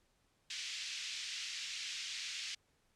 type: band-pass noise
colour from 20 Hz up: pink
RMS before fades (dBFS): -43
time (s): 0.5-2.55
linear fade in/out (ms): 5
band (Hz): 2300 to 6500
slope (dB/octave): 24
effects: pink hiss -75 dBFS RMS until 2.95 s + low-pass 10000 Hz 12 dB/octave